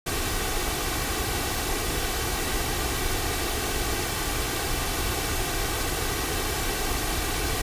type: noise with comb filter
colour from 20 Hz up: pink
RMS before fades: -27 dBFS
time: 0.06-7.62 s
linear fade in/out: 10 ms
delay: 2.6 ms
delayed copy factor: +0.55
effects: resampled to 32000 Hz